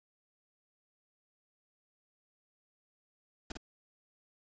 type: noise with echo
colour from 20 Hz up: pink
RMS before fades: -39 dBFS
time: 3.5-3.52 s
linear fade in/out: 5 ms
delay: 52 ms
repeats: 1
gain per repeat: -3 dB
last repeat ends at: 3.572 s
effects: resampled to 16000 Hz